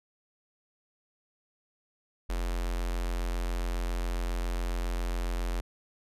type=tone with notch filter; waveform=square; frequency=43.65 Hz; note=F1; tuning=in tune; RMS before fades=-31 dBFS; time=2.29-5.61 s; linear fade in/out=10 ms; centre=120 Hz; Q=0.58; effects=resampled to 32000 Hz